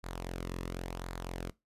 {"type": "tone with flanger", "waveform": "sawtooth", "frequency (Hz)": 44, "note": "F1", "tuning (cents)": 14, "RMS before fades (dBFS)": -40, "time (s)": [0.03, 1.51], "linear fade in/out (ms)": 20, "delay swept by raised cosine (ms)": [0.34, 1.34], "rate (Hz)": 0.93, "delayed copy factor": -0.5, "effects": ["noise-tail reverb RT60 0.2 s tail -20 dB re dry", "resampled to 32000 Hz"]}